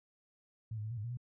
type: tone with pitch steps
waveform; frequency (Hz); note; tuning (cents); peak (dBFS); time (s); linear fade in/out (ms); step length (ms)
sine; 111.4 / 105.6 / 109.2 / 120.2 / 103.8 / 118.6 / 123.2; A2 / G#2 / A2 / B2 / G#2 / A#2 / B2; +22 / +29 / -13 / -46 / 0 / +30 / -4; -37; 0.71-1.172; 5; 66
effects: none